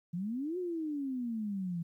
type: exponential two-way sweep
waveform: sine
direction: up then down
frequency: 164.81 to 370 to 164.81 Hz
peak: -33 dBFS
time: 0.13-1.83 s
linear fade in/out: 10 ms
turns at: 0.58 s
effects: 12-bit